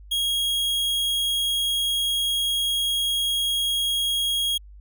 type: tone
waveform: 45% pulse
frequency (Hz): 3285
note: G#7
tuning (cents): -20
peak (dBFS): -21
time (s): 0.11-4.58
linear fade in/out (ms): 10
effects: added 50 Hz sine -42 dBFS peak until 4.8 s